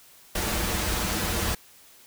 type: noise with comb filter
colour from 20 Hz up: pink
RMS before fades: -27 dBFS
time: 0.35-1.55 s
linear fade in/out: 5 ms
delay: 7.4 ms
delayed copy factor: -0.65
effects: white hiss -53 dBFS RMS until 2.06 s